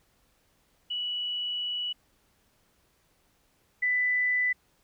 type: tone pair in turn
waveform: sine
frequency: 2944 / 1991.4 Hz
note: F#7 / B6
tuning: -9 / +14 cents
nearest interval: perfect fifth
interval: 677 cents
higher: first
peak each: -29 / -23 dBFS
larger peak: second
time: 0.9-1.93 / 3.82-4.53 s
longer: first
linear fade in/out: 10 ms
effects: pink hiss -68 dBFS RMS until 4.83 s